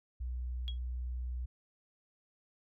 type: tone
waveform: sine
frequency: 61.74 Hz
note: B1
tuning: in tune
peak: -35 dBFS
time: 0.2-1.46 s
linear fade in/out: 10 ms
type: tone with exponential decay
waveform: sine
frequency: 3304 Hz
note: G#7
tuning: 10 cents flat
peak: -36 dBFS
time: 0.68-0.78 s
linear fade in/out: 0 ms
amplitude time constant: 21 ms
effects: none